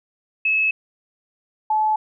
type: tone pair in turn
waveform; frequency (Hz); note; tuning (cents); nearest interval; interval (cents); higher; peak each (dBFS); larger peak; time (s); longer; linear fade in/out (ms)
sine; 2590 / 862.2; E7 / A5; -31 / -35; octave + perfect fifth; 1904; first; -16; neither; 0.45-0.71 / 1.7-1.96; neither; 5
effects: none